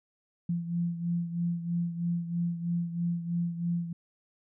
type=beating tone pair; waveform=sine; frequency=170.9 / 174 Hz; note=F3 / F3; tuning=-37 / -6 cents; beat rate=3.1 Hz; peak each=-29 / -35 dBFS; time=0.49-3.93 s; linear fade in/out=5 ms; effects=none